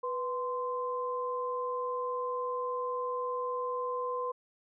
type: tone pair together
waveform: sine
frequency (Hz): 493.9 / 1037.5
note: B4 / C6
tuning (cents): 0 / -15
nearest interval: octave + minor second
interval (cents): 1285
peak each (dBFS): -34 / -34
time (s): 0.03-4.32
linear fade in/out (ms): 10
effects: none